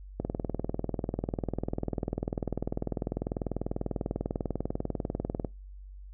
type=click train; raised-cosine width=2 ms; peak=-17 dBFS; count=107; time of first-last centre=0.2-5.448 s; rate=20.2 Hz; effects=noise-tail reverb RT60 0.2 s tail -22 dB re dry + added 48 Hz sine -43 dBFS peak until 6.13 s